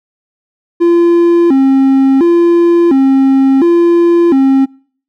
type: tone with vibrato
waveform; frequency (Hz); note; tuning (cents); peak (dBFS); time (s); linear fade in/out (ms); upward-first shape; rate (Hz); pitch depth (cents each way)
triangle; 303.5; D#4; -43; -3; 0.8-4.66; 20; square; 0.71; 210
effects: noise-tail reverb RT60 0.5 s tail -25 dB re dry